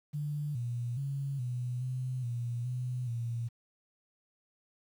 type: tone with pitch steps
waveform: sine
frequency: 147.5 / 120.1 / 138.6 / 123.3 / 127.7 / 119.6 / 125.1 / 117.4 Hz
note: D3 / B2 / C#3 / B2 / C3 / A#2 / B2 / A#2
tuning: +8 / -48 / 0 / -2 / -42 / +45 / +23 / +13 cents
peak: -32 dBFS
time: 0.13-3.49 s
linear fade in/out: 20 ms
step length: 420 ms
effects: 10-bit